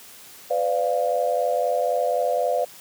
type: chord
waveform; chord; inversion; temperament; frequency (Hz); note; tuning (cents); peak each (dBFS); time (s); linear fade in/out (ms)
sine; B diminished; none; equal with one note detuned; 503.4 / 587.3 / 698.5; B4 / D5 / F5; +33 / 0 / 0; -24; 0.5-2.65; 10
effects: white hiss -45 dBFS RMS until 2.8 s + high-pass 100 Hz 12 dB/octave